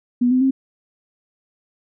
sine tone with pitch steps, 244.7 / 255.2 / 266.2 Hz, B3 / C4 / C4, -16 / -43 / +30 cents, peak -13 dBFS, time 0.21-0.51 s, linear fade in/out 10 ms, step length 100 ms, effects none

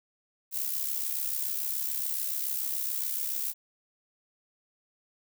violet noise with amplitude modulation, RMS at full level -29 dBFS, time 0.51-3.54 s, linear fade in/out 50 ms, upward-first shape sine, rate 67 Hz, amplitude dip 60%, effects none

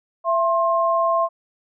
sine tone pair together, 669 / 1062 Hz, E5 / C6, +25 / +25 cents, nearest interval minor sixth, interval 800 cents, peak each -19 dBFS, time 0.24-1.29 s, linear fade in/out 50 ms, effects none

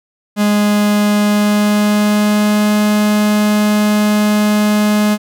45% pulse tone with pitch glide, 207.7 to 210 Hz, G#3 to G#3, 0 to +19 cents, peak -10 dBFS, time 0.36-5.18 s, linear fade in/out 50 ms, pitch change +19 cents, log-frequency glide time 1.27-2.72 s, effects none

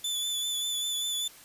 sawtooth tone with vibrato, 3486 Hz, A7, 17 cents flat, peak -26 dBFS, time 0.04-1.28 s, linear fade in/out 5 ms, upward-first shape sine, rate 5.1 Hz, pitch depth 23 cents each way, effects white hiss -52 dBFS RMS until 1.44 s + resampled to 32000 Hz

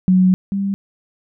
sine tone pair in turn, 185 / 197.31 Hz, F#3 / G3, 0 / +12 cents, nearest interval minor second, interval 112 cents, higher second, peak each -9 / -17 dBFS, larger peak first, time 0.08-0.34 / 0.52-0.74 s, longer first, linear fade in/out 0 ms, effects none

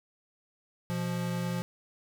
square tone pair together, 123.47 / 174.61 Hz, B2 / F3, 0 / 0 cents, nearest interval tritone, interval 600 cents, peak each -36 / -32 dBFS, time 0.9-1.62 s, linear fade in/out 0 ms, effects none

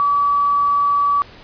sine tone, 1146 Hz, D6, 43 cents flat, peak -13 dBFS, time 0-1.22 s, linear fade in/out 0 ms, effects pink hiss -42 dBFS RMS until 1.43 s + resampled to 11025 Hz

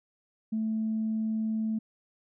sine tone, 219.9 Hz, A3, 1 cent flat, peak -26 dBFS, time 0.52-1.79 s, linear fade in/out 10 ms, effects tanh soft clip ceiling -22 dBFS

